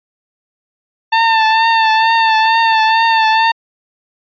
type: tone with vibrato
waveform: sawtooth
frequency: 895 Hz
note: A5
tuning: 29 cents sharp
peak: -5 dBFS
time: 1.12-3.52 s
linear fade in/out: 10 ms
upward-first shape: triangle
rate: 2.2 Hz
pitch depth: 41 cents each way
effects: resampled to 11025 Hz